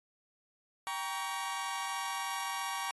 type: chord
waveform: sawtooth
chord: G diminished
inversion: none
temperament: just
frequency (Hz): 784 / 940.8 / 1128.9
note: G5 / Bb5 / Db6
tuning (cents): 0 / +16 / +31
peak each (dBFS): -37 / -35 / -35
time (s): 0.87-2.91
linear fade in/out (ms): 0
effects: AAC 32 kbps